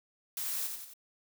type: noise with echo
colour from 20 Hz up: blue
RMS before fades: -36 dBFS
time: 0.37-0.67 s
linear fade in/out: 2 ms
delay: 89 ms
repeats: 3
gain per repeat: -5 dB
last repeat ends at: 0.937 s
effects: none